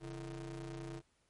35% pulse ring-modulated tone, 100 Hz, G2, 35 cents sharp, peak -38 dBFS, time 0-1.02 s, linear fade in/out 50 ms, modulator 235 Hz, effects pink hiss -75 dBFS RMS until 1.29 s + MP3 48 kbps

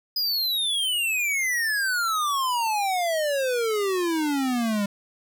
square exponential sweep, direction down, 5010 to 198.5 Hz, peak -23 dBFS, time 0.16-4.86 s, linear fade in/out 5 ms, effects none

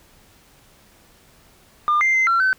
sine tone with pitch steps, 1203 / 2091 / 2070 / 1360 / 1526 Hz, D6 / C7 / C7 / F6 / G6, +41 / -2 / -19 / -46 / -47 cents, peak -13 dBFS, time 1.88-2.53 s, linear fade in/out 0 ms, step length 130 ms, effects tanh soft clip ceiling -12 dBFS + pink hiss -53 dBFS RMS until 2.58 s

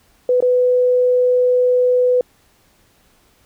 sine tone with dropouts, 498.3 Hz, B4, 15 cents sharp, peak -11 dBFS, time 0.29-2.21 s, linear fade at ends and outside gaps 2 ms, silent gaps 0.405-0.424 s, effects pink hiss -56 dBFS RMS until 3.45 s

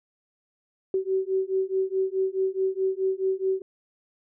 sine beating tone pair, 378.6 / 383.3 Hz, F#4 / G4, +40 / -39 cents, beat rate 4.7 Hz, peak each -26 dBFS, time 0.94-3.62 s, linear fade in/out 2 ms, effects none

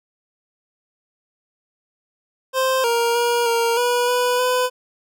25% pulse tone with pitch steps, 523 / 468.4 / 475.3 / 465 / 486.9 / 493.6 / 502 Hz, C5 / A#4 / A#4 / A#4 / B4 / B4 / B4, -1 / +8 / +34 / -4 / -25 / -1 / +28 cents, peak -13 dBFS, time 2.53-4.7 s, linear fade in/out 50 ms, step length 310 ms, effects none

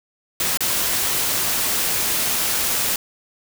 white noise with dropouts, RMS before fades -21 dBFS, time 0.4-2.96 s, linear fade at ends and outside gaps 2 ms, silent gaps 0.573-0.606 s, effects none

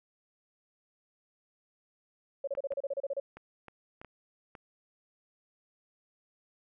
sine tone bursts, 554.4 Hz, C#5, in tune, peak -30 dBFS, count 12, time 2.44-3.2 s, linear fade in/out 5 ms, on 34 ms, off 32 ms
clicks, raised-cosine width 0.5 ms, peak -32 dBFS, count 7, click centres 2.551 / 2.721 / 3.37 / 3.683 / 4.015 / 4.047 / 4.552 s
effects none

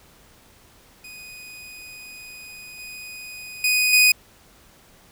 sawtooth tone with level steps, 2489 Hz, D#7, in tune, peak -35 / -32 / -14 / -9 dBFS, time 1.04-4.12 s, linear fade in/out 5 ms, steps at 2.79 / 3.64 / 3.93 s, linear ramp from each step 2 ms, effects pink hiss -53 dBFS RMS until 5.11 s

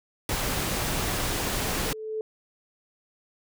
pink noise, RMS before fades -28 dBFS, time 0.29-1.93 s, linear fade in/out 2 ms
sine tone with exponential growth, 435.8 Hz, A4, 17 cents flat, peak -26 dBFS, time 1.19-2.21 s, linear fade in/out 1 ms, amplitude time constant 220 ms
effects none

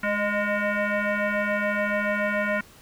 sine tone with frequency modulation, 613 Hz, D#5, 26 cents flat, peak -22 dBFS, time 0.03-2.61 s, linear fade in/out 5 ms, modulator 411 Hz, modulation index 3.8, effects pink hiss -51 dBFS RMS until 2.81 s

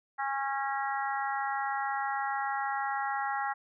harmonic tone, 273.6 Hz, C#4, 23 cents flat, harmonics 3 / 4 / 5 / 6 / 7, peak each -32 / -38 / -37 / -40 / -39 dBFS, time 0.18-3.54 s, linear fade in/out 20 ms, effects none

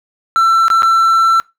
triangle tone with dropouts, 1341 Hz, E6, 29 cents sharp, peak -6 dBFS, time 0.36-1.4 s, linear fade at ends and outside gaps 0 ms, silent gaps 0.682-0.702 / 0.822-0.831 s, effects noise-tail reverb RT60 0.2 s tail -22 dB re dry

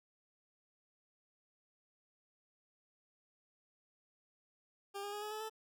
20% pulse tone with pitch steps, 400 / 407.5 / 415.1 / 422.8 / 430.7 / 438.7 Hz, G4 / G#4 / G#4 / G#4 / A4 / A4, +35 / -33 / -1 / +31 / -37 / -5 cents, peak -36 dBFS, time 4.94-5.498 s, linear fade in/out 20 ms, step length 93 ms, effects none

